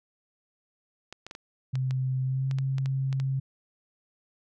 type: clicks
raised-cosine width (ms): 0.2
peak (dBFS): -23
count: 12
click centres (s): 1.126 / 1.266 / 1.311 / 1.351 / 1.755 / 1.909 / 2.512 / 2.586 / 2.783 / 2.859 / 3.128 / 3.2
type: tone with pitch glide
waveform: sine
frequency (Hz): 130.3 to 134.12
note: C3 to C3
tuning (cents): -7 to +43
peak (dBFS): -25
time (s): 1.73-3.4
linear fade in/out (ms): 10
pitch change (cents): +50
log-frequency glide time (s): 2.24-2.49
effects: none